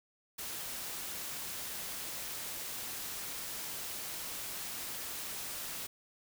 white noise, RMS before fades -41 dBFS, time 0.38-5.87 s, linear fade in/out 10 ms, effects none

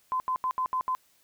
sine tone bursts at uneven times, 1025 Hz, C6, 36 cents flat, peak -25 dBFS, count 6, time 0.12-0.2 / 0.28-0.36 / 0.44-0.51 / 0.58-0.66 / 0.73-0.81 / 0.88-0.95 s, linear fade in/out 0 ms, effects white hiss -65 dBFS RMS until 1.23 s

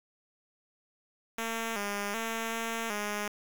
5% pulse tone with pitch steps, 227.1 / 203.1 / 226.3 / 227.7 / 207.4 Hz, A#3 / G#3 / A3 / A#3 / G#3, -45 / -38 / +49 / -40 / -2 cents, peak -21 dBFS, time 1.38-3.28 s, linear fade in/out 2 ms, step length 380 ms, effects 8-bit

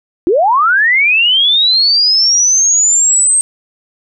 sine linear sweep, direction up, 311.1 to 8430 Hz, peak -7 dBFS, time 0.27-3.41 s, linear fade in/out 0 ms, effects none

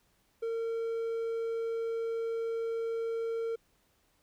triangle tone, 456.7 Hz, A#4, 36 cents flat, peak -29 dBFS, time 0.42-3.56 s, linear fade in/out 10 ms, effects pink hiss -71 dBFS RMS until 4.22 s

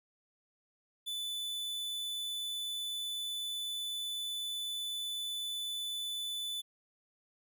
45% pulse tone, 3492 Hz, A7, 14 cents flat, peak -36 dBFS, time 1.06-6.62 s, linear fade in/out 20 ms, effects none

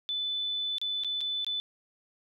sine tone with dropouts, 3501 Hz, A7, 9 cents flat, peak -29 dBFS, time 0.09-1.6 s, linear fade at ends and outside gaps 0 ms, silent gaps 0.783-0.815 / 1.036-1.046 / 1.207-1.212 / 1.446-1.466 s, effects none

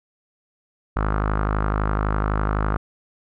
sawtooth tone with low-pass filter, 51.91 Hz, G#1, in tune, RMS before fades -22 dBFS, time 0.96-2.77 s, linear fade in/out 5 ms, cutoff 1300 Hz, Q 4.1, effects none

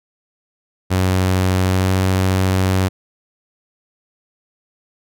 sawtooth tone with pitch glide, 93 to 94.13 Hz, F#2 to F#2, +9 to +30 cents, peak -10 dBFS, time 0.9-2.89 s, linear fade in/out 20 ms, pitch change +21 cents, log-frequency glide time 1.63-1.93 s, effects none

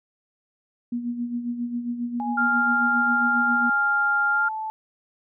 sine tone with tremolo, 239.8 Hz, A#3, 49 cents sharp, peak -23 dBFS, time 0.92-3.7 s, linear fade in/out 5 ms, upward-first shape sine, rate 7.4 Hz, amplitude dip 60%
sine tone with pitch glide, 830.6 to 873.4 Hz, G#5 to A5, 0 to -13 cents, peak -27 dBFS, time 2.2-4.7 s, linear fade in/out 0 ms, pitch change +87 cents, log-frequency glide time 4.3-4.5 s
sine tone, 1396.9 Hz, F6, in tune, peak -19 dBFS, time 2.37-4.49 s, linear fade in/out 10 ms
effects none

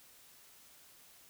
silence, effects white hiss -60 dBFS RMS until 1.29 s

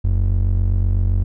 triangle ring-modulated tone, 67 Hz, C2, 42 cents sharp, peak -9 dBFS, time 0.04-1.24 s, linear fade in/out 10 ms, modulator 23.9 Hz, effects none

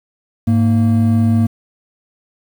triangle tone pair together, 104.21 / 230 Hz, G#2 / A#3, +6 / -23 cents, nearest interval octave + major second, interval 1371 cents, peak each -11 dBFS, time 0.47-1.47 s, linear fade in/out 10 ms, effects 7-bit

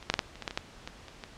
clicks, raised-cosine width 0.2 ms, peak -27 / -7 / -7 / -8 / -28 / -20 / -13 / -20 / -11 / -20 / -27 / -22 dBFS, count 12, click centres 0.027 / 0.1 / 0.14 / 0.192 / 0.356 / 0.423 / 0.478 / 0.509 / 0.575 / 0.875 / 1.083 / 1.238 s, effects pink hiss -51 dBFS RMS until 1.37 s + low-pass 6000 Hz 12 dB/octave

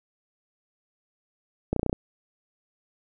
clicks, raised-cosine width 2 ms, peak -11 dBFS, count 7, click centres 1.73 / 1.763 / 1.795 / 1.831 / 1.863 / 1.896 / 1.929 s, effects none

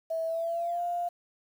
sine tone with pitch glide, 652 to 698.8 Hz, E5 to F5, -19 to +1 cents, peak -28 dBFS, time 0.1-1.09 s, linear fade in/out 10 ms, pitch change +120 cents, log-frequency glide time 0.26-0.81 s, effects 9-bit

